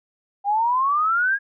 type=exponential sweep; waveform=sine; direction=up; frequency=791 to 1661.2 Hz; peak=-17 dBFS; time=0.44-1.39 s; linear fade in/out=50 ms; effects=none